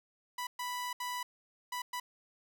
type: tone bursts at uneven times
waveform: sawtooth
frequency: 987.8 Hz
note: B5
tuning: in tune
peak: -32 dBFS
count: 5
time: 0.38-0.47 / 0.59-0.93 / 1-1.23 / 1.72-1.82 / 1.93-2 s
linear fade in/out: 5 ms
effects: none